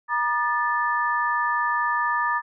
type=tone cluster; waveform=sine; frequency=952 / 1208 / 1753 Hz; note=A#5 / D6 / A6; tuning=+36 / +48 / -7 cents; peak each=-25 dBFS; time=0.08-2.42 s; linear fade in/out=50 ms; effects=none